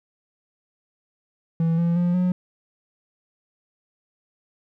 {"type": "tone with pitch steps", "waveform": "triangle", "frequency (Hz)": [164.81, 170.03, 175.42, 180.98], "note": ["E3", "F3", "F3", "F#3"], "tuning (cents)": [0, -46, 8, -38], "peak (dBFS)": -16, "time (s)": [1.6, 2.32], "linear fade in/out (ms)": 2, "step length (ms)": 180, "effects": []}